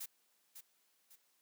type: noise with echo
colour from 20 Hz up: blue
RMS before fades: -44 dBFS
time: 0-0.06 s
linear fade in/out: 10 ms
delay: 550 ms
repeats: 2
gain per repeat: -8 dB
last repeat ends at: 1.16 s
effects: white hiss -75 dBFS RMS until 1.41 s + high-pass 200 Hz 12 dB/octave